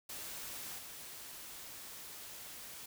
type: noise with level steps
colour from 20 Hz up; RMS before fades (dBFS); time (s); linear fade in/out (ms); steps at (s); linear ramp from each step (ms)
white; -45 / -49; 0.09-2.86; 5; 0.78; 10
effects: none